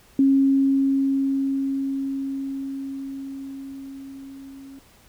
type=tone with level ramp; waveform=sine; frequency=272.1 Hz; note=C#4; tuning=32 cents flat; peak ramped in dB=-13 to -39 dBFS; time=0.19-4.79 s; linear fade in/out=2 ms; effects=pink hiss -54 dBFS RMS until 5.08 s